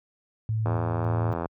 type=tone with tremolo; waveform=sine; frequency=110 Hz; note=A2; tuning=in tune; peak=-23 dBFS; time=0.49-1.33 s; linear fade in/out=0 ms; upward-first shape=square; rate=1.8 Hz; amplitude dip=30%
type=click train; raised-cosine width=1 ms; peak=-15 dBFS; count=68; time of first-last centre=0.66-1.458 s; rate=84 Hz
effects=high-pass 60 Hz 12 dB/octave